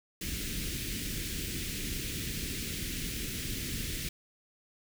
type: band-stop noise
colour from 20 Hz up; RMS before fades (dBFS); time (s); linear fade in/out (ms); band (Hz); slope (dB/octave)
pink; -36; 0.21-4.09; 5; 360 to 2000; 24
effects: none